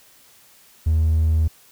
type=tone; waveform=triangle; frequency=79.5 Hz; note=D#2; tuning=38 cents sharp; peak=-12 dBFS; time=0.86-1.48 s; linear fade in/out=10 ms; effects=tanh soft clip ceiling -10 dBFS + white hiss -52 dBFS RMS until 1.71 s